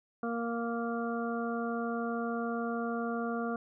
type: harmonic tone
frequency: 233.1 Hz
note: A#3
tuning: in tune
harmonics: 1 / 2 / 3 / 5 / 6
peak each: -34 / -37 / -39 / -41 / -42 dBFS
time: 0.23-3.56 s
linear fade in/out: 2 ms
effects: none